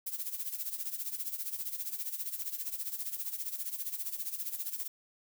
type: noise with tremolo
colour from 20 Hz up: violet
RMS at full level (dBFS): -35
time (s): 0.06-4.88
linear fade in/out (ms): 10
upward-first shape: sine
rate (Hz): 15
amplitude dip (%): 75
effects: none